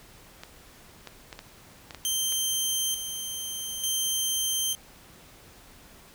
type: clicks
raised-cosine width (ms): 0.2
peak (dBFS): -22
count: 7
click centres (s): 0.435 / 1.073 / 1.328 / 1.391 / 1.908 / 1.947 / 2.324
type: tone with tremolo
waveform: 15% pulse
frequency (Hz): 3136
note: G7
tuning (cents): 0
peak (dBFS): -18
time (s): 2.05-4.75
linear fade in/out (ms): 0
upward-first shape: square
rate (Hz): 0.56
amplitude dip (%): 55
effects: pink hiss -52 dBFS RMS until 6.14 s